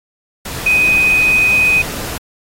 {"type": "tone in noise", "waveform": "sine", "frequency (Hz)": 2503, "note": "D#7", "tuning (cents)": 10, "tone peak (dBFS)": -9, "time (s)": [0.66, 1.82], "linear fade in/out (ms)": 5, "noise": "pink", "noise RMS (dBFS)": -25, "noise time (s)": [0.45, 2.18], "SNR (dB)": 13, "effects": ["AAC 48 kbps"]}